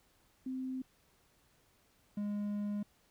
sine / triangle tone pair in turn, 259.6 / 206 Hz, C4 / G#3, -13 / -14 cents, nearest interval major third, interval 401 cents, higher first, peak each -36 / -32 dBFS, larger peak second, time 0.46-0.82 / 2.17-2.83 s, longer second, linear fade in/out 5 ms, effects pink hiss -70 dBFS RMS until 3.1 s

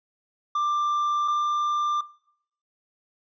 triangle tone pair in turn, 1184 / 1189.3 Hz, D6 / D6, +14 / +21 cents, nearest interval unison, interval 7 cents, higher second, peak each -20 / -19 dBFS, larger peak second, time 0.55-1.28 / 1.28-2.01 s, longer neither, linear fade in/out 5 ms, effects noise-tail reverb RT60 0.7 s tail -22 dB re dry + resampled to 16000 Hz

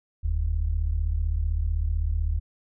sine tone pair together, 42.34 / 78.1 Hz, E1 / D#2, +47 / +7 cents, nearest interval major seventh, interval 1060 cents, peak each -25 dBFS, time 0.23-2.4 s, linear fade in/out 20 ms, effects none

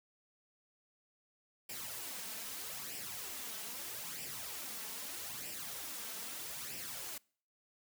white noise with flanger, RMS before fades -44 dBFS, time 1.69-7.18 s, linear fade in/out 5 ms, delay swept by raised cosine 0.38 to 4.58 ms, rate 0.79 Hz, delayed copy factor +0.6, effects noise-tail reverb RT60 0.5 s tail -26 dB re dry + high-pass 80 Hz 12 dB/octave

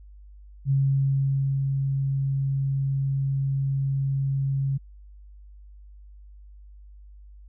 sine tone with ADSR envelope, 136.8 Hz, C#3, 23 cents flat, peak -18 dBFS, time 0.65-4.78 s, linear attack 56 ms, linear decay 910 ms, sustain -4 dB, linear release 14 ms, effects added 50 Hz sine -44 dBFS peak until 7.48 s

